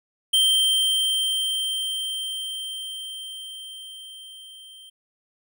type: tone with level ramp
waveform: square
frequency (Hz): 3139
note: G7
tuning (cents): +2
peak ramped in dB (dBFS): -16 to -44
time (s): 0.33-4.9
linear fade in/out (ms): 10
effects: none